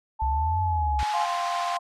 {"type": "tone with pitch glide", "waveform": "sine", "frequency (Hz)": [880, 843.7], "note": ["A5", "G#5"], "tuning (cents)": [0, 27], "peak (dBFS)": -24, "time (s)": [0.19, 1.26], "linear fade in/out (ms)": 20, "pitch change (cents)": -73, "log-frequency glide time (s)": [0.46, 0.84]}
{"type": "exponential two-way sweep", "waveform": "sine", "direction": "up then down", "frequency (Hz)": [65.41, 92.5, 65.41], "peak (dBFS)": -24, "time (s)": [0.22, 1.03], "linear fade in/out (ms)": 0, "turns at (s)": 0.62}
{"type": "high-pass noise", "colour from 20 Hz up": "pink", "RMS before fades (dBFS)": -33, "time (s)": [0.99, 1.77], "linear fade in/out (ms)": 0, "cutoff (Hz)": 790, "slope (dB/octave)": 96}
{"type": "chord", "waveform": "sine", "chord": "F suspended second", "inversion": "none", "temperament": "equal", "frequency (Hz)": [698.5, 784, 1046.5], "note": ["F5", "G5", "C6"], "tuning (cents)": [0, 0, 0], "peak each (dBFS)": [-28, -33, -28], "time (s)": [1.13, 1.79], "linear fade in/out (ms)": 20}
{"effects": ["low-pass 5000 Hz 12 dB/octave", "MP3 96 kbps"]}